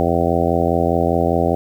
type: harmonic tone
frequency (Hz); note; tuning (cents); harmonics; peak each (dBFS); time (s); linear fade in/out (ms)
84.9; F2; -48; 1 / 2 / 3 / 4 / 5 / 6 / 7 / 8 / 9; -23 / -23 / -23 / -23 / -23 / -23 / -23 / -23 / -23; 0-1.55; 0
effects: 8-bit